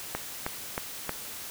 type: click train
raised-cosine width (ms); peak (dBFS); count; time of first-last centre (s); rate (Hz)
0.5; -14; 4; 0.15-1.093; 3.18
effects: white hiss -40 dBFS RMS until 1.5 s